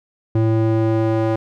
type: tone with band-pass filter sweep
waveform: square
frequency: 111.4 Hz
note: A2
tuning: 22 cents sharp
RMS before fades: -17 dBFS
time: 0.35-1.36 s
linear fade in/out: 5 ms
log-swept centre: 240 to 490 Hz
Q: 1.1
effects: none